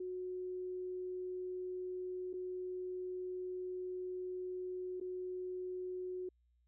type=tone with dropouts; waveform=sine; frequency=366.1 Hz; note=F#4; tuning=18 cents flat; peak=-39 dBFS; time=0-6.29 s; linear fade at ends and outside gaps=5 ms; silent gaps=2.331-2.337 / 5.001-5.011 s; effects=added 60 Hz sine -70 dBFS peak until 6.67 s